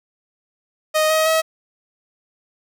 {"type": "tone with pitch steps", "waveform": "sawtooth", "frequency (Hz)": [622, 631.4, 641], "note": ["D#5", "D#5", "E5"], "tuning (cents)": [-1, 25, -49], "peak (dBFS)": -11, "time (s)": [0.94, 1.42], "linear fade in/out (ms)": 20, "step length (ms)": 160, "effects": []}